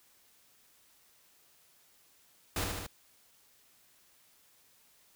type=noise with echo; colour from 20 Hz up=pink; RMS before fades=-33 dBFS; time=2.56-2.64 s; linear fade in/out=2 ms; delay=75 ms; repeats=3; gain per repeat=-3 dB; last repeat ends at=2.865 s; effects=white hiss -65 dBFS RMS until 5.15 s